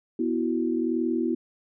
sine chord, B suspended fourth, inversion none, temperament just, 246.9 / 329.3 / 370.4 Hz, B3 / E4 / F#4, 0 / -2 / +2 cents, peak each -27 / -26 / -30 dBFS, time 0.19-1.35 s, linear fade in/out 5 ms, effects none

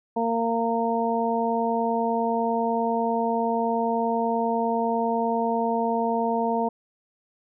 harmonic tone, 230.2 Hz, A#3, 22 cents flat, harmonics 1 / 2 / 3 / 4, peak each -27 / -27 / -27 / -27 dBFS, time 0.16-6.69 s, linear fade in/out 10 ms, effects none

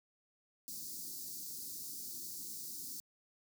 white band-stop noise, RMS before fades -45 dBFS, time 0.68-3 s, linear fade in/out 0 ms, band 360 to 4400 Hz, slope 48 dB/octave, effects high-pass 150 Hz 12 dB/octave

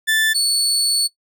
30% pulse tone pair in turn, 1760 / 4435 Hz, A6 / C#8, 0 / 0 cents, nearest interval octave + major third, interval 1600 cents, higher second, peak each -12 dBFS, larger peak neither, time 0.07-0.34 / 0.34-1.08 s, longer second, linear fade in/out 20 ms, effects noise-tail reverb RT60 0.1 s tail -19 dB re dry

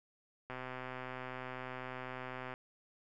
click train, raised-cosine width 0.5 ms, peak -28 dBFS, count 262, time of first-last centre 0.5-2.539 s, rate 128 Hz, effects none

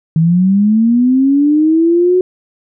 sine linear sweep, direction up, 157.2 to 370 Hz, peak -7 dBFS, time 0.16-2.21 s, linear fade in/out 2 ms, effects none

